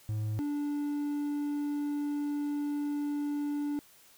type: tone pair in turn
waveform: triangle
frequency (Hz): 107.6 / 291.3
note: A2 / D4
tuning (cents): -38 / -14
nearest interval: octave + perfect fourth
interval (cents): 1724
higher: second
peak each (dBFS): -28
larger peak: neither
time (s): 0.09-0.39 / 0.39-3.79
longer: second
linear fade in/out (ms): 0
effects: white hiss -59 dBFS RMS until 4.17 s